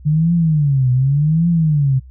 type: tone with vibrato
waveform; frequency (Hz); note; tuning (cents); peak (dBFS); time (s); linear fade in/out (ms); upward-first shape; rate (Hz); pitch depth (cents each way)
sine; 146.83; D3; 0; -11; 0.05-2; 20; triangle; 0.87; 290
effects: noise-tail reverb RT60 0.1 s tail -25 dB re dry + added 64 Hz sine -36 dBFS peak until 2.1 s